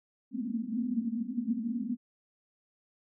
pink band-pass noise, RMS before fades -33 dBFS, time 0.31-1.97 s, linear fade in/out 50 ms, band 220 to 250 Hz, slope 96 dB/octave, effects none

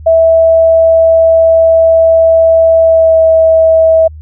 sine tone with pitch glide, 654 to 647.2 Hz, E5 to E5, -14 to -32 cents, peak -3 dBFS, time 0.06-4.08 s, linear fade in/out 10 ms, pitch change -18 cents, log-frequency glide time 2.81-3.19 s, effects added 77 Hz sine -26 dBFS peak until 4.21 s

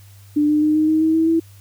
sine tone with pitch steps, 296.5 / 300.8 / 305.2 / 309.6 / 314.1 / 318.7 / 323.3 / 328 Hz, D4 / D4 / D#4 / D#4 / D#4 / D#4 / E4 / E4, +17 / +42 / -33 / -9 / +16 / +42 / -34 / -9 cents, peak -13 dBFS, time 0.36-1.4 s, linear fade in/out 10 ms, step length 130 ms, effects added 99 Hz sine -42 dBFS peak until 1.6 s + white hiss -52 dBFS RMS until 1.6 s

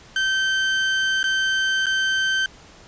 30% pulse tone with dropouts, 1550 Hz, G6, 20 cents flat, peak -16 dBFS, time 0.16-2.46 s, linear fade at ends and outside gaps 2 ms, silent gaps 1.23-1.24 / 1.859-1.866 s, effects pink hiss -47 dBFS RMS until 2.87 s + resampled to 16000 Hz

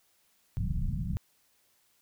pink low-pass noise, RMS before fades -31 dBFS, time 0.57-1.17 s, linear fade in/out 0 ms, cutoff 200 Hz, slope 48 dB/octave, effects white hiss -69 dBFS RMS until 2.01 s

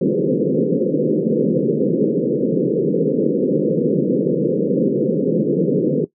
white band-pass noise, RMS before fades -17 dBFS, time 0.01-6.05 s, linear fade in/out 5 ms, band 140 to 520 Hz, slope 96 dB/octave, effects noise-tail reverb RT60 0.1 s tail -17 dB re dry

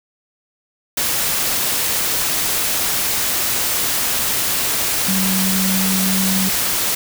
sine tone in noise, 190 Hz, F#3, 46 cents sharp, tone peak -18 dBFS, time 5.08-6.49 s, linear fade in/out 5 ms, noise white, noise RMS -19 dBFS, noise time 0.97-6.95 s, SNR -2 dB, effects none

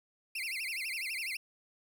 35% pulse tone with vibrato, 2374 Hz, D7, 18 cents sharp, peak -33 dBFS, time 0.35-1.37 s, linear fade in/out 5 ms, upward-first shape sine, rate 12 Hz, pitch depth 260 cents each way, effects 11-bit

